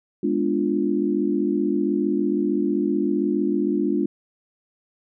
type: chord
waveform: sine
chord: G# diminished seventh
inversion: none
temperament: equal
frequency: 207.7 / 246.9 / 293.7 / 349.2 Hz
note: G#3 / B3 / D4 / F4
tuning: 0 / 0 / 0 / 0 cents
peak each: -25 / -28 / -23 / -24 dBFS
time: 0.23-4.06 s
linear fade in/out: 5 ms
effects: none